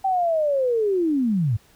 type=linear sweep; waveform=sine; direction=down; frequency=781 to 98.6 Hz; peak=-18 dBFS; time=0.04-1.57 s; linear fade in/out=10 ms; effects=pink hiss -56 dBFS RMS until 1.75 s